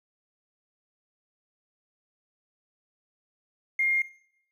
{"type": "tone", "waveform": "triangle", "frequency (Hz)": 2124, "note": "C7", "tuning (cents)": 25, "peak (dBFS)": -18, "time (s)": [3.79, 4.02], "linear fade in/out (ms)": 5, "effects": ["noise-tail reverb RT60 0.7 s tail -22 dB re dry", "tanh soft clip ceiling -20 dBFS"]}